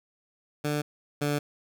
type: tone pair in turn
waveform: 15% pulse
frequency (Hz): 148.2 / 145.99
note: D3 / D3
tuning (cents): +16 / -10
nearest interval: unison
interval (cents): 26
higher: first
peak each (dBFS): -20 / -19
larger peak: second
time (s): 0.64-0.82 / 1.21-1.39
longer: neither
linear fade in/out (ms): 10
effects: none